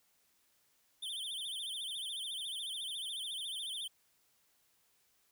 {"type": "tone with vibrato", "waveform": "square", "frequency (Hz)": 3329, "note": "G#7", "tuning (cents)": 3, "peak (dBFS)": -39, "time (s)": [1.02, 3.88], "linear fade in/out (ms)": 10, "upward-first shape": "sine", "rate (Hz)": 14, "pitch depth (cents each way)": 160, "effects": ["white hiss -73 dBFS RMS until 5.31 s"]}